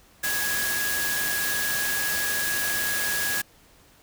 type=tone in noise; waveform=sine; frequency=1663 Hz; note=G#6; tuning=2 cents sharp; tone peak=-27 dBFS; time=0.23-3.42 s; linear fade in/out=10 ms; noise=white; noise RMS=-28 dBFS; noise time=0.23-3.42 s; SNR=-2 dB; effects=pink hiss -56 dBFS RMS until 4.02 s